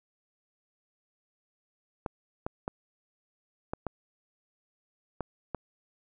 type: clicks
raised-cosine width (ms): 1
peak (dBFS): -18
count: 7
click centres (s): 2.062 / 2.465 / 2.679 / 3.735 / 3.867 / 5.207 / 5.547
effects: none